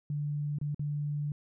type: tone with dropouts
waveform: sine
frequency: 146.83 Hz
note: D3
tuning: in tune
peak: -30 dBFS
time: 0.1-1.32 s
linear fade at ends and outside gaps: 2 ms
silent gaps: 0.586-0.613 / 0.746-0.794 s
effects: none